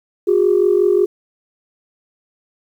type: tone pair together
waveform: sine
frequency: 361.4 / 406.9 Hz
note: F#4 / G#4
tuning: -41 / -35 cents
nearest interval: major second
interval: 206 cents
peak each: -13 dBFS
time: 0.27-1.06 s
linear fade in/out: 10 ms
effects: tanh soft clip ceiling -4 dBFS + 8-bit